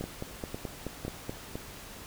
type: two click trains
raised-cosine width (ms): 2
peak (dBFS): -22 / -21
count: 4 / 7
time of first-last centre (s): 0.04-1.555 / 0.01-1.295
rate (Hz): 1.98 / 4.67
effects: pink hiss -46 dBFS RMS until 2.06 s